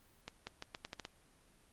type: accelerating click train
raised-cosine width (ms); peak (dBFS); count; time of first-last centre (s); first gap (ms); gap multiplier
0.2; -25; 8; 0.28-1.051; 190; 0.81
effects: pink hiss -67 dBFS RMS until 1.72 s + Opus 32 kbps